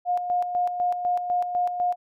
sine tone with tremolo, 714 Hz, F5, 38 cents sharp, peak -20 dBFS, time 0.05-1.96 s, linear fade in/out 50 ms, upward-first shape square, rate 4 Hz, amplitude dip 55%, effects none

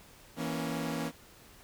sawtooth chord, A# diminished, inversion second, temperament equal with one note detuned, 164.81 / 235.5 / 277.2 Hz, E3 / A#3 / C#4, 0 / +18 / 0 cents, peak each -33 dBFS, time 0.36-1.12 s, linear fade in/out 50 ms, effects pink hiss -56 dBFS RMS until 1.63 s

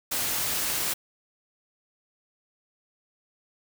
white noise, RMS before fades -28 dBFS, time 0.11-0.94 s, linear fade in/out 10 ms, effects none

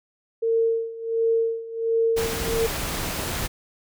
sine tone with tremolo, 455.4 Hz, A#4, 40 cents flat, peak -17 dBFS, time 0.42-2.67 s, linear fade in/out 10 ms, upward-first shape sine, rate 1.4 Hz, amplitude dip 85%
pink noise, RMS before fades -28 dBFS, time 2.16-3.48 s, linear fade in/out 20 ms
effects none

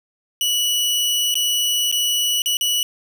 sawtooth tone with dropouts, 2943 Hz, F#7, 10 cents flat, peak -14 dBFS, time 0.41-2.83 s, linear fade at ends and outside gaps 1 ms, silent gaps 1.342-1.354 / 1.915-1.925 / 2.42-2.459 / 2.57-2.61 s, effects none

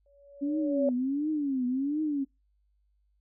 sine tone with exponential growth, 565 Hz, C#5, 33 cents sharp, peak -22 dBFS, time 0.06-0.89 s, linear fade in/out 2 ms, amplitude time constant 180 ms
sine tone with vibrato, 277.2 Hz, C#4, in tune, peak -26 dBFS, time 0.41-2.25 s, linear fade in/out 20 ms, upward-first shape triangle, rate 1.4 Hz, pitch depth 220 cents each way
effects noise-tail reverb RT60 0.2 s tail -22 dB re dry + added 50 Hz sine -67 dBFS peak until 3.2 s

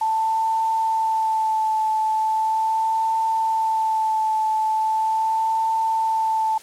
sine tone with vibrato, 882 Hz, A5, 4 cents sharp, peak -18 dBFS, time 0.01-6.58 s, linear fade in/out 5 ms, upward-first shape sine, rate 0.39 Hz, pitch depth 19 cents each way, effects white hiss -44 dBFS RMS until 6.62 s + low-pass 10000 Hz 12 dB/octave

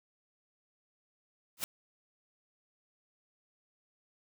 white noise with exponential growth, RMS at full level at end -29 dBFS, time 1.57-1.64 s, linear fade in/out 1 ms, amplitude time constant 15 ms, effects none

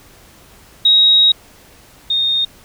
sine tone pair in turn, 3794 / 3684 Hz, A#7 / A#7, +30 / -21 cents, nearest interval minor second, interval 51 cents, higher first, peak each -7 / -13 dBFS, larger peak first, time 0.85-1.32 / 2.1-2.45 s, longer first, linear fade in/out 5 ms, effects pink hiss -45 dBFS RMS until 2.64 s

